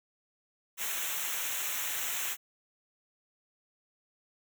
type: noise with comb filter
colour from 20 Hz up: white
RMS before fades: -34 dBFS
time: 0.77-2.37 s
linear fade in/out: 50 ms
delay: 0.21 ms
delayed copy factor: -0.8
effects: none